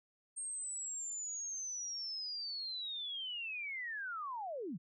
sine linear sweep, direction down, 8620 to 137.9 Hz, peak -39 dBFS, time 0.36-4.78 s, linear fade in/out 20 ms, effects none

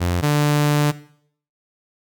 sawtooth tone pair in turn, 88 / 147.53 Hz, F2 / D3, +14 / +8 cents, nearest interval major sixth, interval 894 cents, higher second, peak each -14 / -11 dBFS, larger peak second, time 0-0.22 / 0.22-0.92 s, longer second, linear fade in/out 20 ms, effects noise-tail reverb RT60 0.6 s tail -17 dB re dry

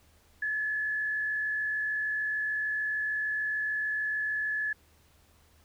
sine tone with frequency modulation, 1715 Hz, A6, 45 cents flat, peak -28 dBFS, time 0.42-4.73 s, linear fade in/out 5 ms, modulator 53.3 Hz, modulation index 0.52, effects added 78 Hz sine -63 dBFS peak until 5.64 s + pink hiss -64 dBFS RMS until 5.64 s

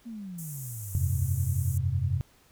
sine exponential sweep, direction down, 241 to 67.8 Hz, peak -36 dBFS, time 0.05-1.25 s, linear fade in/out 20 ms
white band-pass noise, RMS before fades -43 dBFS, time 0.38-1.78 s, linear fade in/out 5 ms, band 6400 to 16000 Hz, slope 48 dB/octave
sine chord, F suspended second, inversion none, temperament just, 87.31 / 98.22 / 130.96 Hz, F2 / G2 / C3, 0 / +4 / +2 cents, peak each -29 dBFS, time 0.95-2.21 s, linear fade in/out 0 ms
effects pink hiss -61 dBFS RMS until 2.51 s

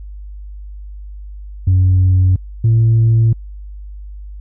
sine tone pair in turn, 92.5 / 113.36 Hz, F#2 / A#2, 0 / -48 cents, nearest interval major third, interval 352 cents, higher second, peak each -6 dBFS, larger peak neither, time 1.67-2.36 / 2.64-3.33 s, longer neither, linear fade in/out 5 ms, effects tanh soft clip ceiling -6 dBFS + added 50 Hz sine -28 dBFS peak until 4.4 s

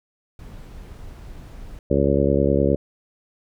brown noise, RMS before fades -38 dBFS, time 0.39-1.79 s, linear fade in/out 2 ms
harmonic tone, 69.8 Hz, C#2, 13 cents sharp, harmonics 1 / 2 / 3 / 4 / 5 / 6 / 7 / 8, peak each -24 / -24 / -24 / -24 / -24 / -24 / -24 / -24 dBFS, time 1.9-2.76 s, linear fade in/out 10 ms
effects none

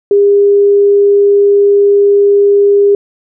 sine tone, 404 Hz, G#4, 48 cents flat, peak -4 dBFS, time 0.11-2.95 s, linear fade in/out 2 ms, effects none

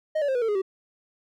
triangle tone with pitch steps, 622.3 / 574 / 529.4 / 488.2 / 450.3 / 415.3 / 383.1 Hz, D#5 / D5 / C5 / B4 / A4 / G#4 / G4, 0 / -40 / +20 / -20 / +40 / 0 / -40 cents, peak -20 dBFS, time 0.15-0.619 s, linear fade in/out 10 ms, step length 67 ms, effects none

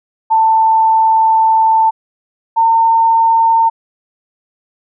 sine tone pair in turn, 889 / 907.7 Hz, A5 / A#5, +18 / -46 cents, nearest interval unison, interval 36 cents, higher second, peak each -7 dBFS, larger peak neither, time 0.3-1.91 / 2.56-3.7 s, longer first, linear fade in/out 20 ms, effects none

